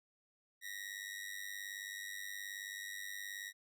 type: ring-modulated tone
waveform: sawtooth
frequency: 1900 Hz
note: A#6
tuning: 33 cents sharp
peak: -37 dBFS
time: 0.61-3.53 s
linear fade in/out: 50 ms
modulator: 49.4 Hz
effects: none